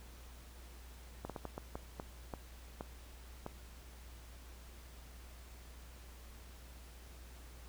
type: slowing click train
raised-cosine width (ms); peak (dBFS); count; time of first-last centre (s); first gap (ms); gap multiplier
1; -27; 10; 1.25-3.464; 47; 1.39
effects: added 60 Hz sine -52 dBFS peak until 7.68 s + pink hiss -59 dBFS RMS until 7.68 s